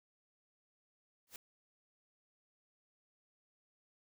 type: noise with exponential growth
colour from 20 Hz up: white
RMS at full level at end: -44 dBFS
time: 1.27-1.36 s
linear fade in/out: 1 ms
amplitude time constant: 19 ms
effects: none